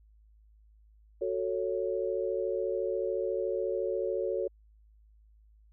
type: chord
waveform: sine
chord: F# minor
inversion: none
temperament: just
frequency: 370 / 444 / 555 Hz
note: F#4 / A4 / C#5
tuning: 0 / +16 / +2 cents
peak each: -33 dBFS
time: 1.21-4.48 s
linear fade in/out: 10 ms
effects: added 53 Hz sine -57 dBFS peak until 5.72 s